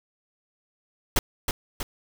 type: noise with echo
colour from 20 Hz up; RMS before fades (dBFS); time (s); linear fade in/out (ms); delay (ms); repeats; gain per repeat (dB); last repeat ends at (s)
pink; -20; 1.16-1.19; 2; 320; 2; -5; 1.83
effects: none